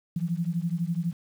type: beating tone pair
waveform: sine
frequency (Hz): 164.81 / 176.81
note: E3 / F3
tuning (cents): 0 / +22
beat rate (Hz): 12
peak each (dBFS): -28 / -29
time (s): 0.16-1.13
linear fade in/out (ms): 5
effects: 9-bit